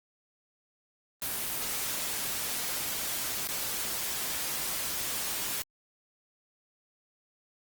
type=noise with dropouts; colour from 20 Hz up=white; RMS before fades=-33 dBFS; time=1.22-5.62 s; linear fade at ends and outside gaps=0 ms; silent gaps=3.473-3.488 s; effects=Opus 24 kbps